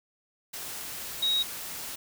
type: tone in noise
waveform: sine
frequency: 3800 Hz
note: A#7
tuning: 33 cents sharp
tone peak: -23 dBFS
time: 1.22-1.43 s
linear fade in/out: 10 ms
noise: white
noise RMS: -38 dBFS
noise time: 0.53-1.96 s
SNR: +12 dB
effects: none